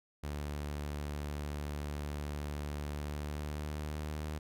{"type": "tone with pitch glide", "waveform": "sawtooth", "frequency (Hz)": [73.42, 76.14], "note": ["D2", "D#2"], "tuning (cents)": [0, -37], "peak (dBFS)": -33, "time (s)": [0.23, 4.39], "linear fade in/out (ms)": 10, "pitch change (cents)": 63, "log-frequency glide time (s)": [2.94, 4.23], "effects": []}